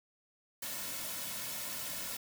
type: noise with comb filter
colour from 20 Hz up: white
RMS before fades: -40 dBFS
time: 0.62-2.17 s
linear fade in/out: 5 ms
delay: 2.5 ms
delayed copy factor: -0.55
effects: none